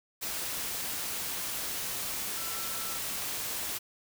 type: tone in noise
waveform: sine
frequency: 1339 Hz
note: E6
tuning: 27 cents sharp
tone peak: -45 dBFS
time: 2.36-2.99 s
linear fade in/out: 20 ms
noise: white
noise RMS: -35 dBFS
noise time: 0.21-3.79 s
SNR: -13 dB
effects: none